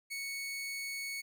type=tone; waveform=sawtooth; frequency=2217 Hz; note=C#7; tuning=in tune; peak=-34 dBFS; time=0.1-1.22 s; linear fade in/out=20 ms; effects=none